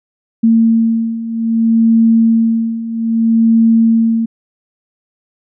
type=beating tone pair; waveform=sine; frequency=226.5 / 227.12 Hz; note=A#3 / A#3; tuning=-50 / -45 cents; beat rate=0.62 Hz; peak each=-14 / -10 dBFS; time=0.43-4.26 s; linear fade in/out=10 ms; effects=none